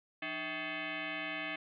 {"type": "tone with frequency modulation", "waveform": "sine", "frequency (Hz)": 172.3, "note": "F3", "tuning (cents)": -23, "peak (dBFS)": -36, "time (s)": [0.22, 1.56], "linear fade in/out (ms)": 5, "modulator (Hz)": 475, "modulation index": 5.8, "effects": []}